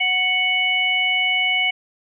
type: harmonic tone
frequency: 740 Hz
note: F#5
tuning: in tune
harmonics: 1 / 3 / 4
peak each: -28 / -18 / -22 dBFS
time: 0-1.71 s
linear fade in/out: 10 ms
effects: none